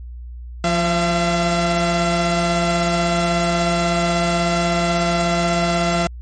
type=tone pair together; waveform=sawtooth; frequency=173.6 / 678.1 Hz; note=F3 / E5; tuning=-10 / +49 cents; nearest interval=2 octaves; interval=2359 cents; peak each=-15 dBFS; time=0.64-6.07 s; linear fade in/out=2 ms; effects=added 60 Hz sine -30 dBFS peak until 6.21 s + MP3 32 kbps